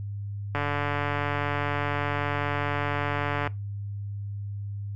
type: click train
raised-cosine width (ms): 0.5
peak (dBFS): -13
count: 425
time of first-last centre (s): 0.55-3.474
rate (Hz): 145
effects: noise-tail reverb RT60 0.2 s tail -19 dB re dry + added 101 Hz sine -31 dBFS peak until 4.95 s